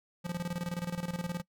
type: tone with tremolo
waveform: square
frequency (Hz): 174.4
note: F3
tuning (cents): -2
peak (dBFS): -32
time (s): 0.24-1.42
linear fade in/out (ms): 20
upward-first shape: square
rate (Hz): 19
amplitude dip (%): 75
effects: noise-tail reverb RT60 0.1 s tail -22 dB re dry